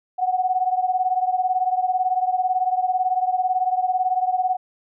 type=beating tone pair; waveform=sine; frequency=735 / 753 Hz; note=F#5 / F#5; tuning=-12 / +30 cents; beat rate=18 Hz; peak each=-20 / -23 dBFS; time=0.18-4.57 s; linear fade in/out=20 ms; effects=none